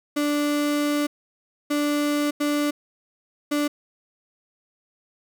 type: tone bursts at uneven times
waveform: 35% pulse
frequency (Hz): 293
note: D4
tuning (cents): -4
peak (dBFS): -19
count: 4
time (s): 0.16-1.07 / 1.7-2.31 / 2.4-2.71 / 3.51-3.68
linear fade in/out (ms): 10
effects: none